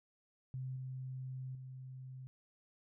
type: tone with level steps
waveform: sine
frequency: 130 Hz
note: C3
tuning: 11 cents flat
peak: -39 / -41 / -46 dBFS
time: 0.54-2.27 s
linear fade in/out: 0 ms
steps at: 0.76 / 1.55 s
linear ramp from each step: 2 ms
effects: none